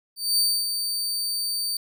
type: tone with ADSR envelope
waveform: sawtooth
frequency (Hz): 4600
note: D8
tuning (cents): -37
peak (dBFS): -15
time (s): 0.16-1.77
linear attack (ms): 220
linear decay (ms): 270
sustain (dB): -7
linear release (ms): 3
effects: none